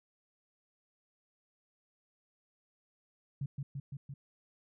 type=tone with echo; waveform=sine; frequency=138.59 Hz; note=C#3; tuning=in tune; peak=-33 dBFS; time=3.41-3.46 s; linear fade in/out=5 ms; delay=170 ms; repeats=4; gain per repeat=-2 dB; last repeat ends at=4.14 s; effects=none